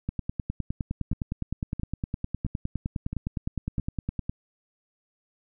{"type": "two click trains", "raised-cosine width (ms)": 5, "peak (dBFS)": [-19, -16], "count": [5, 42], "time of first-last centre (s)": [[1.13, 3.797], [0.09, 4.295]], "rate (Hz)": [1.5, 9.75], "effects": []}